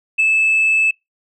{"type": "tone with ADSR envelope", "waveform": "sine", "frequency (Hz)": 2618, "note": "E7", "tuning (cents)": -13, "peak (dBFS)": -7, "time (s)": [0.18, 0.91], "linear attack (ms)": 21, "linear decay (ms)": 5, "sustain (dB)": -3, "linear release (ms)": 6, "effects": ["noise-tail reverb RT60 0.2 s tail -25 dB re dry", "tanh soft clip ceiling -9 dBFS"]}